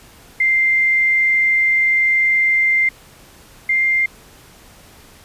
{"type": "tone pair in turn", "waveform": "sine", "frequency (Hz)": [2093, 2102], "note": ["C7", "C7"], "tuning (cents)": [0, 7], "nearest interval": "unison", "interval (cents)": 7, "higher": "second", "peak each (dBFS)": [-12, -13], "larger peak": "first", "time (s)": [[0.4, 2.89], [3.69, 4.06]], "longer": "first", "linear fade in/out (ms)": 5, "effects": ["pink hiss -45 dBFS RMS until 5.24 s", "resampled to 32000 Hz"]}